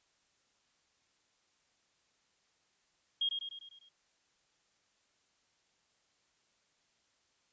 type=tone with echo; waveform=sine; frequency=3251 Hz; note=G#7; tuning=38 cents flat; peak=-29 dBFS; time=3.21-3.29 s; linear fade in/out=5 ms; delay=100 ms; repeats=6; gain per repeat=-5 dB; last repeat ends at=3.89 s; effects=white hiss -74 dBFS RMS until 7.52 s + resampled to 16000 Hz